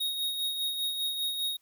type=tone with tremolo; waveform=square; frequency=3753 Hz; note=A#7; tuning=11 cents sharp; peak=-28 dBFS; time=0-1.57 s; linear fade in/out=10 ms; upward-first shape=sine; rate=5 Hz; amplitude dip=45%; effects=white hiss -71 dBFS RMS until 1.61 s